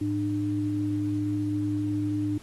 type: tone pair together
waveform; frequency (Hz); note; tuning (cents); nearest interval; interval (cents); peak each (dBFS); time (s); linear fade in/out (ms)
sine; 106.28 / 300.6; G#2 / D4; +40 / +40; octave + tritone; 1800; -30 / -26; 0.01-2.38; 5
effects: pink hiss -53 dBFS RMS until 2.42 s + AAC 32 kbps